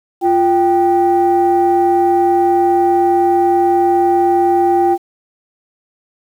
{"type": "tone pair together", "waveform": "sine", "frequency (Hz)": [348.8, 784], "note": ["F4", "G5"], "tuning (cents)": [-2, 0], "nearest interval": "octave + major second", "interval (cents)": 1402, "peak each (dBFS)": -11, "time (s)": [0.21, 4.98], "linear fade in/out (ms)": 50, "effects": ["tanh soft clip ceiling -4 dBFS", "7-bit"]}